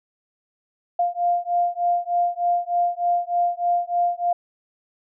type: beating tone pair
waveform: sine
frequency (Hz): 698.5 / 701.8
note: F5 / F5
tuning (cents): 0 / +8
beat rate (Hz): 3.3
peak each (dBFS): -22 / -22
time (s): 0.99-4.33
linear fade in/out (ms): 5
effects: none